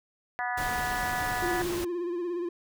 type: harmonic tone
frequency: 245.3 Hz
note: B3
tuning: 12 cents flat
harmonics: 3 / 4 / 5 / 6 / 7 / 8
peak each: -32 / -36 / -40 / -39 / -34 / -39 dBFS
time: 0.39-1.62 s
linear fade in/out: 0 ms
type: noise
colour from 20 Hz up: pink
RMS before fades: -36 dBFS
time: 0.57-1.85 s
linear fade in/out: 10 ms
type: tone with vibrato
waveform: triangle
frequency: 349.2 Hz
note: F4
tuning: in tune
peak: -27 dBFS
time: 1.42-2.49 s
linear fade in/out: 5 ms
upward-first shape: sine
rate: 17 Hz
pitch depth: 50 cents each way
effects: none